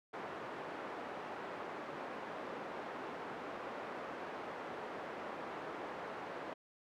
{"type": "band-pass noise", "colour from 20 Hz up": "pink", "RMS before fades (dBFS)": -45, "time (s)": [0.13, 6.54], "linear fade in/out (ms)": 10, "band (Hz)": [370, 1400], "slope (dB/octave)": 12, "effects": []}